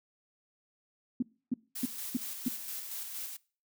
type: tone bursts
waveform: sine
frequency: 247.1 Hz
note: B3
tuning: 1 cent sharp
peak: -26 dBFS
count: 5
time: 1.2-2.485 s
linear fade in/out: 5 ms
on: 25 ms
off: 290 ms
type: noise with tremolo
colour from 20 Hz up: blue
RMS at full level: -39 dBFS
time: 1.75-3.37 s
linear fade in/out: 10 ms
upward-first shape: square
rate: 4.3 Hz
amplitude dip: 35%
effects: noise-tail reverb RT60 0.4 s tail -23 dB re dry